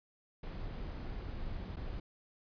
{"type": "noise with dropouts", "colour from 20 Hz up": "brown", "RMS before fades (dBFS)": -41, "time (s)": [0.43, 2], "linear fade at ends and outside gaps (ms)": 5, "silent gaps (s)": [1.76, 1.767], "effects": ["resampled to 11025 Hz"]}